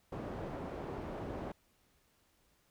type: low-pass noise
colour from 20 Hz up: white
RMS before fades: -42 dBFS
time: 0.12-1.52 s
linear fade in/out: 5 ms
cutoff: 560 Hz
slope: 12 dB/octave
effects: pink hiss -72 dBFS RMS until 2.7 s

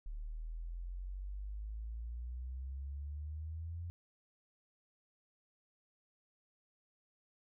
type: exponential sweep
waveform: sine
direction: up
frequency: 36.71 to 87 Hz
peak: -40 dBFS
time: 0.06-3.9 s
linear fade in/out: 0 ms
effects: none

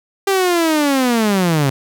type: linear sweep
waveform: sawtooth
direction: down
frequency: 397.2 to 130.81 Hz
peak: -9 dBFS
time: 0.27-1.7 s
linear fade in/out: 5 ms
effects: none

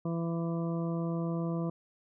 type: harmonic tone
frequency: 167.3 Hz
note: E3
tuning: 26 cents sharp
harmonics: 1 / 2 / 3 / 4 / 6 / 7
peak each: -31 / -37 / -41 / -43 / -47 / -48 dBFS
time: 0.05-1.7 s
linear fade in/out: 5 ms
effects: none

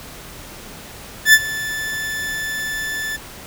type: tone with ADSR envelope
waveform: 40% pulse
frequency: 1751 Hz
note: A6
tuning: 9 cents flat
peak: -4 dBFS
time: 1.25-3.17 s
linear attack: 83 ms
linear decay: 50 ms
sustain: -18 dB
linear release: 16 ms
effects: pink hiss -37 dBFS RMS until 3.46 s

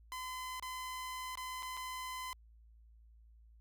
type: tone with dropouts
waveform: sawtooth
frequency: 1021 Hz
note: C6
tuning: 43 cents flat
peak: -37 dBFS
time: 0.12-2.33 s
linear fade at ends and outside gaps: 0 ms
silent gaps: 0.597-0.625 / 1.354-1.374 / 1.624-1.629 / 1.769-1.773 s
effects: added 56 Hz sine -58 dBFS peak until 3.6 s

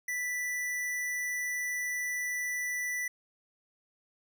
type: tone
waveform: square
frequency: 1975.5 Hz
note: B6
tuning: in tune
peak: -32 dBFS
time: 0.08-3.08 s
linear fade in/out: 5 ms
effects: none

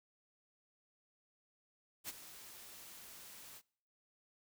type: noise with ADSR envelope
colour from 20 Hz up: white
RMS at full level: -42 dBFS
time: 2.04-3.62 s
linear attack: 49 ms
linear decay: 25 ms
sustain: -12 dB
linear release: 49 ms
effects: noise-tail reverb RT60 0.6 s tail -25 dB re dry

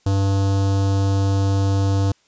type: tone with notch filter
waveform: square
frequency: 98 Hz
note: G2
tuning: in tune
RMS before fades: -18 dBFS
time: 0.06-2.12 s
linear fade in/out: 5 ms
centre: 2100 Hz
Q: 0.71
effects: white hiss -60 dBFS RMS until 2.27 s + resampled to 16000 Hz

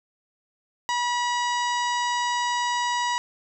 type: harmonic tone with a mistuned harmonic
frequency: 970 Hz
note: B5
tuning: 31 cents flat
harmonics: 1 / 2 / 3 / 4 / 5 / 6 / 7 / 8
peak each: -24 / -30 / -34 / -36 / -38 / -40 / -41 / -42 dBFS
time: 0.89-3.18 s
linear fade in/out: 0 ms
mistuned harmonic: 4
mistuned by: -26 cents
effects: none

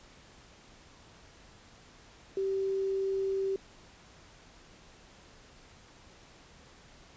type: tone with quantisation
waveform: sine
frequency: 387.4 Hz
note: G4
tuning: 20 cents flat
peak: -28 dBFS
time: 2.37-3.56 s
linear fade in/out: 2 ms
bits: 9
effects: pink hiss -56 dBFS RMS until 7.16 s + resampled to 16000 Hz

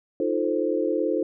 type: chord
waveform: sine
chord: F dominant seventh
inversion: third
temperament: equal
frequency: 311.1 / 349.2 / 440 / 523.3 Hz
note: Eb4 / F4 / A4 / C5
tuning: 0 / 0 / 0 / 0 cents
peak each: -27 dBFS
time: 0.2-1.23 s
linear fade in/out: 2 ms
effects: none

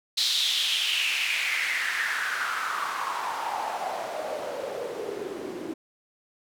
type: noise with band-pass filter sweep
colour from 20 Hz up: white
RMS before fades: -29 dBFS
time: 0.17-5.74 s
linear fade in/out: 10 ms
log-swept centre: 4100 to 310 Hz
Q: 4.9
effects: none

